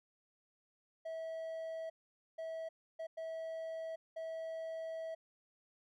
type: tone bursts at uneven times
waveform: triangle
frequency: 649 Hz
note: E5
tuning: 27 cents flat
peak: -38 dBFS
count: 5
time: 1.05-1.9 / 2.38-2.69 / 2.99-3.07 / 3.17-3.96 / 4.16-5.15 s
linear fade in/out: 10 ms
effects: none